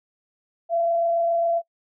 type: tone with frequency modulation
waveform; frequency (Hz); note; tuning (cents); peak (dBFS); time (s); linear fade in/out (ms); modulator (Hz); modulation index
sine; 677; E5; +46; -19; 0.69-1.62; 50; 27.3; 0.3
effects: noise-tail reverb RT60 0.1 s tail -19 dB re dry